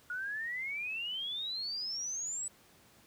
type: exponential sweep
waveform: sine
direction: up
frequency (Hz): 1433 to 7990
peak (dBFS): -35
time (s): 0.1-2.48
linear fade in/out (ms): 2
effects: pink hiss -62 dBFS RMS until 3.06 s + high-pass 80 Hz 12 dB/octave